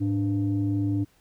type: tone pair together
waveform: sine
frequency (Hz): 106.08 / 293.7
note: G#2 / D4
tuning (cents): +37 / 0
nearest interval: octave + tritone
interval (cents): 1763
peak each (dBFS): -24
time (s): 0-1.05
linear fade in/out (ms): 20
effects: tanh soft clip ceiling -17 dBFS + pink hiss -63 dBFS RMS until 1.2 s